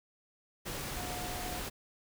sine tone in noise, 721 Hz, F#5, 45 cents flat, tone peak -43 dBFS, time 0.96-1.6 s, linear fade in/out 20 ms, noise pink, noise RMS -39 dBFS, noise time 0.65-1.7 s, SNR -7 dB, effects none

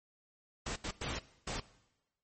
pink noise bursts at uneven times, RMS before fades -38 dBFS, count 4, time 0.66-0.76 / 0.84-0.91 / 1.01-1.19 / 1.47-1.6 s, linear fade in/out 5 ms, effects noise-tail reverb RT60 1.0 s tail -19 dB re dry + MP3 32 kbps

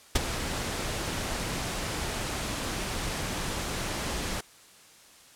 pink noise with ADSR envelope, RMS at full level -20 dBFS, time 0.15-4.41 s, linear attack 9 ms, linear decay 20 ms, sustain -12 dB, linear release 7 ms, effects white hiss -54 dBFS RMS until 5.35 s + low-pass 10000 Hz 12 dB/octave

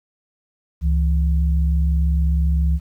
sine tone pair together, 69.3 / 164.82 Hz, C#2 / E3, 0 / 0 cents, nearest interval octave + minor third, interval 1500 cents, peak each -15 / -24 dBFS, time 0.81-2.8 s, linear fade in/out 50 ms, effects 9-bit

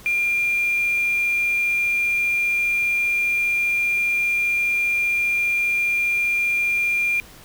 sine tone with quantisation, 2395 Hz, D7, 33 cents sharp, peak -18 dBFS, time 0.06-7.2 s, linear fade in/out 0 ms, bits 6, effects pink hiss -45 dBFS RMS until 7.44 s

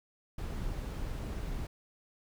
brown noise, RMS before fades -37 dBFS, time 0.38-1.67 s, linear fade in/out 5 ms, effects none

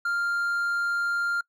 triangle tone, 1396.9 Hz, F6, in tune, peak -22 dBFS, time 0.05-1.41 s, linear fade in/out 5 ms, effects noise-tail reverb RT60 0.1 s tail -25 dB re dry

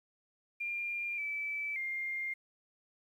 sine tone with pitch steps, 2397 / 2311 / 2114 Hz, D7 / D7 / C7, +35 / -28 / +17 cents, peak -34 dBFS, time 0.6-2.34 s, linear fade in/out 10 ms, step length 580 ms, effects 11-bit

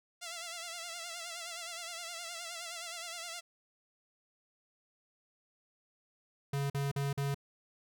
5% pulse tone with vibrato, 682 Hz, F5, 41 cents flat, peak -29 dBFS, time 0.21-3.41 s, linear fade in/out 20 ms, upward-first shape sine, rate 9.6 Hz, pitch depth 68 cents each way
square tone bursts, 140 Hz, C#3, 18 cents sharp, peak -32 dBFS, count 4, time 6.53-7.345 s, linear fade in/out 5 ms, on 170 ms, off 45 ms
effects none

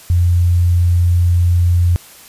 sine tone, 87.31 Hz, F2, in tune, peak -9 dBFS, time 0.1-1.96 s, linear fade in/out 0 ms, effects white hiss -40 dBFS RMS until 2.28 s + resampled to 32000 Hz

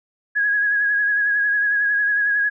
sine tone with vibrato, 1661.2 Hz, G#6, in tune, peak -16 dBFS, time 0.35-2.5 s, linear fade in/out 20 ms, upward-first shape triangle, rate 11 Hz, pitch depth 42 cents each way, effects none

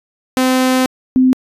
sawtooth / sine tone pair in turn, 257.5 / 257.5 Hz, C4 / C4, -28 / -28 cents, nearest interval unison, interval 0 cents, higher neither, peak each -7 dBFS, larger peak neither, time 0.37-0.86 / 1.16-1.33 s, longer first, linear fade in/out 0 ms, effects resampled to 32000 Hz

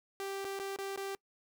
sawtooth tone with dropouts, 392 Hz, G4, in tune, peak -33 dBFS, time 0.2-1.15 s, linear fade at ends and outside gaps 0 ms, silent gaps 0.445-0.45 / 0.591-0.598 / 0.762-0.787 / 0.961-0.975 s, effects noise-tail reverb RT60 0.1 s tail -24 dB re dry

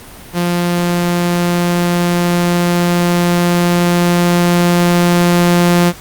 sawtooth tone with level ramp, 174.61 Hz, F3, in tune, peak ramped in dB -9 to -4 dBFS, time 0.33-5.93 s, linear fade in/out 50 ms, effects pink hiss -35 dBFS RMS until 6 s + Opus 32 kbps

